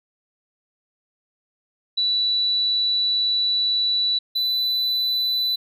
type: tone pair in turn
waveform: sine / triangle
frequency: 3951 / 3988 Hz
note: B7 / B7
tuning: 0 / +16 cents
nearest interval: unison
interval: 16 cents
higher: second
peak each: -18 dBFS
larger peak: neither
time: 1.97-4.19 / 4.35-5.56 s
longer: first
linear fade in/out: 10 ms
effects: none